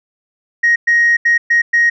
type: tone bursts at uneven times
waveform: sine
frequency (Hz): 1878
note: A#6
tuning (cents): +12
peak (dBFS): -7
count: 5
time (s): 0.63-0.76 / 0.87-1.17 / 1.25-1.38 / 1.5-1.62 / 1.73-1.9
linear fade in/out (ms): 10
effects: tanh soft clip ceiling -5 dBFS